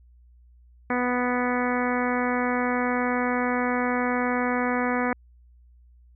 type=harmonic tone; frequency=247.2 Hz; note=B3; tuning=2 cents sharp; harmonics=1 / 2 / 3 / 4 / 5 / 6 / 7 / 8 / 9; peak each=-26 / -29 / -31 / -32 / -33 / -34 / -34 / -35 / -36 dBFS; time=0.9-5.13 s; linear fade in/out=2 ms; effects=added 60 Hz sine -51 dBFS peak until 6.15 s